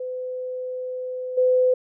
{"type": "tone with level steps", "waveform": "sine", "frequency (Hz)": 507, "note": "B4", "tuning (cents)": 45, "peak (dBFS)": [-27, -15], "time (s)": [0, 1.74], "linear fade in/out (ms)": 5, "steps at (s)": 1.37, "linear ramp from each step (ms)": 10, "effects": []}